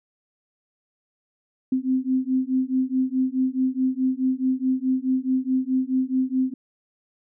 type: beating tone pair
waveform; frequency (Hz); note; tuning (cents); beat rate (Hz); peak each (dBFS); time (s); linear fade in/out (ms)
sine; 257.2 / 261.9; C4 / C4; -30 / +2; 4.7; -23; 1.72-6.54; 5
effects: none